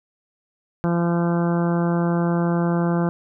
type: harmonic tone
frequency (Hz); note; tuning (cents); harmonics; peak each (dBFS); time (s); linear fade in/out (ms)
171.3; F3; -33; 1 / 2 / 3 / 4 / 5 / 6 / 7 / 8 / 9; -19 / -25 / -29 / -31 / -33 / -35 / -36 / -37 / -38; 0.84-3.09; 0
effects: none